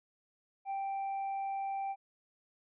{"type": "tone", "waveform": "triangle", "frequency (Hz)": 784, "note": "G5", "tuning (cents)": 0, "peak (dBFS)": -32, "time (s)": [0.65, 1.96], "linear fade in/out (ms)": 50, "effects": ["resampled to 8000 Hz"]}